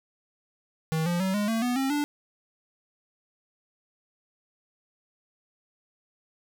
square tone with pitch steps, 159.5 / 173.94 / 189.68 / 206.8 / 225.6 / 246 / 268.2 / 292.5 Hz, D#3 / F3 / F#3 / G#3 / A3 / B3 / C4 / D4, +43 / -7 / +43 / -7 / +44 / -7 / +43 / -7 cents, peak -25 dBFS, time 0.92-2.04 s, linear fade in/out 0 ms, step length 140 ms, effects none

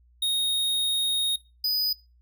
square tone pair in turn, 3729 / 4978 Hz, A#7 / D#8, 0 / 0 cents, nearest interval perfect fourth, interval 500 cents, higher second, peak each -23 dBFS, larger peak neither, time 0.22-1.36 / 1.64-1.93 s, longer first, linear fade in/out 5 ms, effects noise-tail reverb RT60 0.3 s tail -23 dB re dry + added 60 Hz sine -56 dBFS peak until 2.21 s

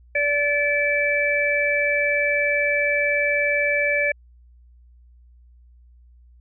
harmonic tone, 579 Hz, D5, 25 cents flat, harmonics 1 / 3 / 4, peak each -23 / -24 / -21 dBFS, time 0.15-4.12 s, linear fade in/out 5 ms, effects added 60 Hz sine -48 dBFS peak until 6.4 s

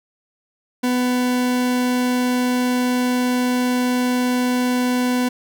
40% pulse tone, 249 Hz, B3, 14 cents sharp, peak -16 dBFS, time 0.83-5.29 s, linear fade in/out 10 ms, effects none

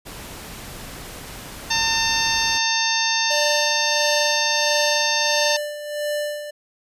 pink noise, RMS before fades -36 dBFS, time 0.05-2.59 s, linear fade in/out 20 ms
harmonic tone, 900 Hz, A5, 39 cents sharp, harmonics 1 / 2 / 3 / 4 / 5 / 6 / 7, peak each -26 / -26 / -26 / -26 / -26 / -26 / -26 dBFS, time 1.7-5.57 s, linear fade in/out 10 ms
square tone with tremolo, 592 Hz, D5, 14 cents sharp, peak -22 dBFS, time 3.3-6.51 s, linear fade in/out 10 ms, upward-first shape sine, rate 1.5 Hz, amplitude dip 65%
effects resampled to 32000 Hz

